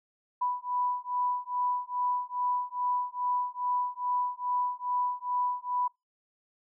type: beating tone pair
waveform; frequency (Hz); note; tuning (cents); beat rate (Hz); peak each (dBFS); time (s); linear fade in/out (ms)
sine; 987.8 / 990.2; B5 / B5; 0 / +4; 2.4; -31; 0.41-5.88; 10
effects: noise-tail reverb RT60 0.2 s tail -25 dB re dry